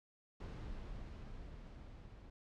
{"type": "noise with level ramp", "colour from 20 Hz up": "brown", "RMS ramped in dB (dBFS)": [-45, -55], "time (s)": [0.4, 2.3], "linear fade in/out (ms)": 5, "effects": ["low-pass 5000 Hz 12 dB/octave"]}